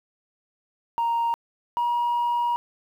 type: tone pair in turn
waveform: sine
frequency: 932.3 / 955.2 Hz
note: A#5 / A#5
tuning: 0 / +42 cents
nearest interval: unison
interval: 42 cents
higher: second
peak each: -19 dBFS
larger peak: neither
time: 0.98-1.34 / 1.77-2.56 s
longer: second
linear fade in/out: 0 ms
effects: tanh soft clip ceiling -19 dBFS + 9-bit